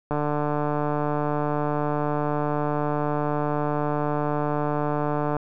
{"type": "click train", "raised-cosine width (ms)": 1, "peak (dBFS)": -12, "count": 779, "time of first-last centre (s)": [0.11, 5.367], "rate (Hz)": 148, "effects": []}